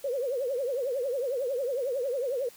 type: tone with vibrato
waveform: sine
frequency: 518 Hz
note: C5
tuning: 17 cents flat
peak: -27 dBFS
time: 0.04-2.49 s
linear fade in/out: 5 ms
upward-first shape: triangle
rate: 11 Hz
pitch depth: 200 cents each way
effects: white hiss -53 dBFS RMS until 2.56 s